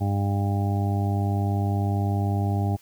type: harmonic tone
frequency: 100 Hz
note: G2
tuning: 35 cents sharp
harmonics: 1 / 2 / 3 / 4 / 6 / 7 / 8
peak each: -22 / -30 / -33 / -37 / -41 / -36 / -34 dBFS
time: 0-2.77 s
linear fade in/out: 20 ms
effects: white hiss -56 dBFS RMS until 2.81 s

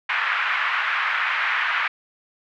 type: band-pass noise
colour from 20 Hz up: pink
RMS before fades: -23 dBFS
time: 0.09-1.88 s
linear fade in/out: 5 ms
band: 1200 to 2400 Hz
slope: 24 dB/octave
effects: none

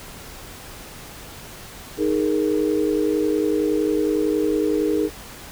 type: chord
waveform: sine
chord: D# suspended fourth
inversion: none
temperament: equal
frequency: 311.1 / 415.3 / 466.2 Hz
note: D#4 / G#4 / A#4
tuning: 0 / 0 / 0 cents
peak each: -21 / -22 / -24 dBFS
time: 1.97-5.1 s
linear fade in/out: 50 ms
effects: pink hiss -39 dBFS RMS until 5.51 s

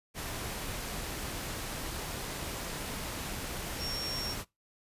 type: tone in noise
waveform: sine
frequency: 5530 Hz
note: F8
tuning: 18 cents flat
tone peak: -35 dBFS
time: 3.78-4.36 s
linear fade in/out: 50 ms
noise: pink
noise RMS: -38 dBFS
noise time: 0.14-4.45 s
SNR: 0 dB
effects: noise-tail reverb RT60 0.2 s tail -22 dB re dry + resampled to 32000 Hz

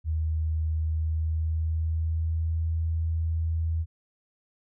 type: tone with pitch glide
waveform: sine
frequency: 79.1 to 81.37 Hz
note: D#2 to E2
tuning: +29 to -22 cents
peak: -24 dBFS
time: 0.04-3.86 s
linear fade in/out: 50 ms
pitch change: +49 cents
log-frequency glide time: 0.87-2.64 s
effects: none

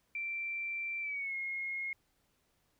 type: tone with pitch glide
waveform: sine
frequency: 2349 to 2154 Hz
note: D7 to C7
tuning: 0 to +50 cents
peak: -35 dBFS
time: 0.15-1.93 s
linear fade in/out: 2 ms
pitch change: -150 cents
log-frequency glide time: 1.01-1.35 s
effects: pink hiss -75 dBFS RMS until 2.79 s

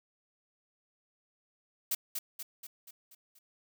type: noise with echo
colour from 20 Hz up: blue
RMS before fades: -31 dBFS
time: 1.91-1.95 s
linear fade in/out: 5 ms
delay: 240 ms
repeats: 6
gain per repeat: -5 dB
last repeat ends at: 3.39 s
effects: none

